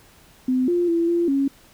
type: tone with pitch steps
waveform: sine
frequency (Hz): 255.9 / 350 / 336.4 / 343 / 275.3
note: C4 / F4 / E4 / F4 / C#4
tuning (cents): -38 / +4 / +35 / -31 / -12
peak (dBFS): -17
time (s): 0.48-1.48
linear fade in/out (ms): 5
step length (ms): 200
effects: pink hiss -52 dBFS RMS until 1.73 s